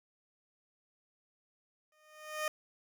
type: tone with exponential growth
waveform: 15% pulse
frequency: 614 Hz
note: D#5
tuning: 23 cents flat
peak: -24 dBFS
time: 1.92-2.48 s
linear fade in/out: 2 ms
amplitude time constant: 120 ms
effects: none